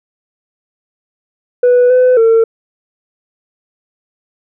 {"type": "tone with pitch steps", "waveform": "sine", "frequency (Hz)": [492.5, 505, 453.1], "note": ["B4", "B4", "A#4"], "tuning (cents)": [-5, 39, -49], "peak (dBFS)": -3, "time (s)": [1.63, 2.44], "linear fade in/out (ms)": 5, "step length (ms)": 270, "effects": ["tanh soft clip ceiling -4 dBFS"]}